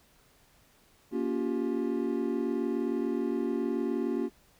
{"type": "chord", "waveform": "triangle", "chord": "G half-diminished seventh", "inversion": "first", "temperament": "just", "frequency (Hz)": [235.2, 282.2, 352.8, 392], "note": ["Bb3", "Db4", "F4", "G4"], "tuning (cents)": [16, 31, 18, 0], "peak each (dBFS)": [-31, -31, -31, -33], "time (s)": [1.11, 4.3], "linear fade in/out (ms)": 50, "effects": ["pink hiss -63 dBFS RMS until 4.59 s"]}